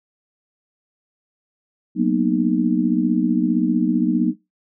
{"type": "chord", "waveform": "sine", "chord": "B major seventh", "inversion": "second", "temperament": "just", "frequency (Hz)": [185.21, 231.5, 246.9, 308.7], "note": ["F#3", "A#3", "B3", "D#4"], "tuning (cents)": [2, -12, 0, -14], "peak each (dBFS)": -21, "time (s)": [1.95, 4.34], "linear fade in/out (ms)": 50, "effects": ["noise-tail reverb RT60 0.2 s tail -18 dB re dry"]}